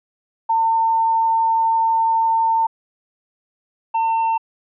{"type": "tone pair in turn", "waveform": ["sine", "triangle"], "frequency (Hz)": [903, 903], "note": ["A5", "A5"], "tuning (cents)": [45, 45], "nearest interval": "unison", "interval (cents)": 0, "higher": "neither", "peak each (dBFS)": -14, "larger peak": "neither", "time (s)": [[0.49, 2.67], [3.94, 4.38]], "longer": "first", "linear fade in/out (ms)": 10, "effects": ["resampled to 8000 Hz"]}